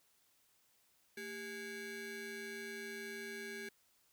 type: ring-modulated tone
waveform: 30% pulse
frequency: 622.3 Hz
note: D#5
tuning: in tune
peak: -38 dBFS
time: 1.17-3.69 s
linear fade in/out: 5 ms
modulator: 1020 Hz
effects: white hiss -73 dBFS RMS until 4.12 s